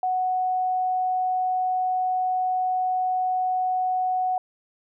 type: tone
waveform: sine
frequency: 740 Hz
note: F#5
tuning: in tune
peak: -21 dBFS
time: 0.03-4.38 s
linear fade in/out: 2 ms
effects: none